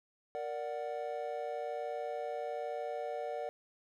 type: chord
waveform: triangle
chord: Bb augmented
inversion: none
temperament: equal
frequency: 466.2 / 587.3 / 740 Hz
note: Bb4 / D5 / F#5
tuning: 0 / 0 / 0 cents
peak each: -39 / -38 / -39 dBFS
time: 0.35-3.49 s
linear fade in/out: 0 ms
effects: none